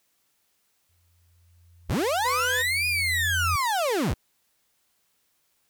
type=tone with exponential growth; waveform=sine; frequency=86.2 Hz; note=F2; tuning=22 cents flat; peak=-25 dBFS; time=0.89-3.56 s; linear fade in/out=5 ms; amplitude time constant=580 ms
type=linear two-way sweep; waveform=35% pulse; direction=up then down; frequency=35.86 to 2489 to 35.86 Hz; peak=-21 dBFS; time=1.89-4.14 s; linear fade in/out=10 ms; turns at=2.87 s
type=tone; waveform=sawtooth; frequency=501 Hz; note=B4; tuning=25 cents sharp; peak=-26 dBFS; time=2.24-2.63 s; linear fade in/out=20 ms
effects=white hiss -70 dBFS RMS until 5.69 s